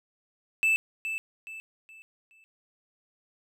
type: tone with echo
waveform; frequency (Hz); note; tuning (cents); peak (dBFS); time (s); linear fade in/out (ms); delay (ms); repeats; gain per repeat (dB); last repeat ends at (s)
triangle; 2637; E7; 0; -19; 0.63-0.76; 0; 420; 4; -9; 2.44
effects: none